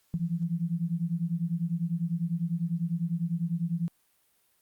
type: beating tone pair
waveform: sine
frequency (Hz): 164.2 / 174.2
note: E3 / F3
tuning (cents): -6 / -4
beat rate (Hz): 10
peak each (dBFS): -30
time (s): 0.14-3.88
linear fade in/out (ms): 0
effects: white hiss -69 dBFS RMS until 4.61 s + Opus 48 kbps